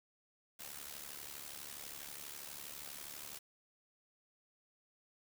white noise with amplitude modulation, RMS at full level -45 dBFS, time 0.59-3.39 s, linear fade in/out 10 ms, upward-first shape sine, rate 72.3 Hz, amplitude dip 75%, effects none

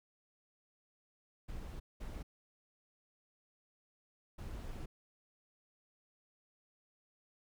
brown noise bursts at uneven times, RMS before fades -44 dBFS, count 3, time 1.48-1.8 / 2-2.23 / 4.38-4.86 s, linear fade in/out 10 ms, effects none

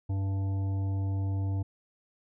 harmonic tone, 97.3 Hz, G2, 12 cents flat, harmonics 1 / 3 / 5 / 7 / 9, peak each -27 / -40 / -51 / -50 / -52 dBFS, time 0.09-1.63 s, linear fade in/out 10 ms, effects none

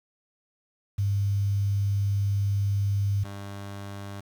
sine / sawtooth tone pair in turn, 100 / 100 Hz, G2 / G2, +35 / +35 cents, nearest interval unison, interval 0 cents, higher neither, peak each -22 / -32 dBFS, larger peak first, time 0.98-3.24 / 3.24-4.21 s, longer first, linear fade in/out 10 ms, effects 8-bit

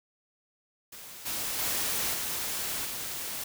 white noise with level steps, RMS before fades -45 / -33 / -30 / -33 / -36 dBFS, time 0.92-3.44 s, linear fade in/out 5 ms, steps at 1.25 / 1.58 / 2.13 / 2.84 s, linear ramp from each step 20 ms, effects none

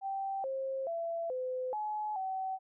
sine tone with pitch steps, 780 / 534 / 671 / 510 / 849 / 761 Hz, G5 / C5 / E5 / C5 / G#5 / F#5, -9 / +35 / +31 / -44 / +38 / +48 cents, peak -33 dBFS, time 0.01-2.59 s, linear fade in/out 50 ms, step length 430 ms, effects none

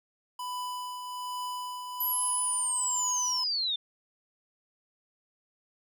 square tone with tremolo, 995 Hz, B5, 13 cents sharp, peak -33 dBFS, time 0.39-3.44 s, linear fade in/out 5 ms, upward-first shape triangle, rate 1.2 Hz, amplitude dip 45%
sine linear sweep, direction down, 11900 to 3520 Hz, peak -27 dBFS, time 2-3.76 s, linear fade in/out 5 ms
effects none

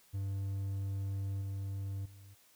triangle tone with level steps, 98 Hz, G2, in tune, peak -32 / -34 / -50 dBFS, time 0.13-2.35 s, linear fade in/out 20 ms, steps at 1.41 / 2.05 s, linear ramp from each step 10 ms, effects white hiss -65 dBFS RMS until 2.55 s

